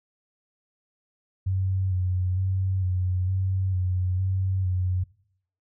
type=tone with vibrato; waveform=sine; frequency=93.1 Hz; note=F#2; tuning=11 cents sharp; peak=-22 dBFS; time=1.46-5.04 s; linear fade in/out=10 ms; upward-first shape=square; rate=1.1 Hz; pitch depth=30 cents each way; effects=noise-tail reverb RT60 0.7 s tail -22 dB re dry